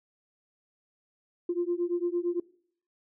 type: beating tone pair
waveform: sine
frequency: 344.8 / 353.6 Hz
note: F4 / F4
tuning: -22 / +22 cents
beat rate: 8.8 Hz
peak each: -29 dBFS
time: 1.49-2.4 s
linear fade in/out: 5 ms
effects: noise-tail reverb RT60 0.6 s tail -22 dB re dry + tanh soft clip ceiling -19 dBFS